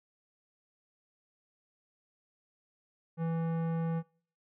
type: tone with tanh clipping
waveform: sine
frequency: 164.81 Hz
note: E3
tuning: in tune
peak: -32 dBFS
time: 3.17-4.03 s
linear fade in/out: 50 ms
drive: 16 dB
effects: noise-tail reverb RT60 0.5 s tail -24 dB re dry